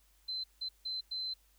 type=tone bursts at uneven times; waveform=sine; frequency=4072 Hz; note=C8; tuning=48 cents flat; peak=-35 dBFS; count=4; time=0.28-0.44 / 0.61-0.69 / 0.85-1.01 / 1.11-1.34 s; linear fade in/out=10 ms; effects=added 50 Hz sine -67 dBFS peak until 1.58 s + white hiss -70 dBFS RMS until 1.58 s